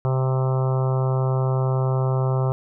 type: harmonic tone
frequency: 130.81 Hz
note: C3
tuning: in tune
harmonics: 1 / 3 / 4 / 5 / 6 / 7 / 8 / 9 / 10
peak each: -19 / -29 / -31 / -33 / -35 / -36 / -37 / -38 / -39 dBFS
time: 0.05-2.52 s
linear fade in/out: 0 ms
effects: none